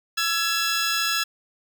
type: tone pair together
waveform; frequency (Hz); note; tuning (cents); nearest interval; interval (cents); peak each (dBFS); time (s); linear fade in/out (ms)
15% pulse; 1336.6 / 1684; E6 / G#6; +24 / +24; major third; 400; -18 / -18; 0.17-1.24; 10
effects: none